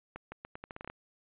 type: accelerating click train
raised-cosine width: 0.5 ms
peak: -27 dBFS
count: 11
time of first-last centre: 0.16-0.9 s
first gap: 160 ms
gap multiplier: 0.81
effects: resampled to 8000 Hz